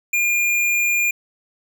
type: tone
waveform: square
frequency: 2412 Hz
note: D7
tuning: 46 cents sharp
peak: -17 dBFS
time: 0.13-1.11 s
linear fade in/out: 5 ms
effects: none